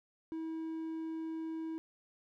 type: tone with hard clipping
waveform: triangle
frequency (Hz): 322.5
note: E4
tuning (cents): -38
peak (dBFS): -38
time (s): 0.32-1.78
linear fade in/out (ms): 0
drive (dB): 6
effects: none